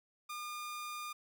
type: tone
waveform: sawtooth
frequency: 1210 Hz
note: D#6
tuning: 49 cents flat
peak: -37 dBFS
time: 0.29-1.13 s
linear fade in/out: 10 ms
effects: none